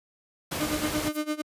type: noise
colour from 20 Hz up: pink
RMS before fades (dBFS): -31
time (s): 0.51-1.09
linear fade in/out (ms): 10
type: tone with tremolo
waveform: 35% pulse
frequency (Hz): 303.4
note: D#4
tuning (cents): -44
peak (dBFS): -23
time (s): 0.6-1.42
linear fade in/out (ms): 10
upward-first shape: sine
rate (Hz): 8.8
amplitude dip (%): 90
type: noise with exponential growth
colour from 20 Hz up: violet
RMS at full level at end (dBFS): -32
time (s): 1.05-1.17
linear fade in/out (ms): 5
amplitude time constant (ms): 26
effects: high-pass 60 Hz 12 dB/octave + resampled to 32000 Hz